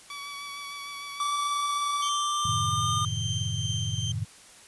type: tone with vibrato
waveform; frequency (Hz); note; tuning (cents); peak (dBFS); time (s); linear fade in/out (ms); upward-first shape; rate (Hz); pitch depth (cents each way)
15% pulse; 1138; C#6; +45; -30; 0.1-2.09; 2; sine; 6.6; 17
type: tone with pitch glide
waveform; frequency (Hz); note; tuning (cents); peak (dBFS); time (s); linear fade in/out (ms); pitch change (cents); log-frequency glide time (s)
square; 1161 to 1208.2; D6 to D6; -20 to +49; -27; 1.2-3.05; 2; +69; 2-2.89
type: tone with tremolo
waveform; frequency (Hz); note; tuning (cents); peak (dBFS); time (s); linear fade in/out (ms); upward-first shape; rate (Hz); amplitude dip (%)
30% pulse; 3136; G7; 0; -27; 2.02-4.12; 5; triangle; 2.5; 40
type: chord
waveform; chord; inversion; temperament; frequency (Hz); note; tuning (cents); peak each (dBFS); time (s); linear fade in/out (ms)
sine; F# diminished seventh; none; equal; 92.5 / 110 / 130.81 / 155.56; F#2 / A2 / C3 / Eb3; 0 / 0 / 0 / 0; -34 / -31 / -36 / -36; 2.45-4.25; 5
effects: white hiss -51 dBFS RMS until 4.67 s + resampled to 24000 Hz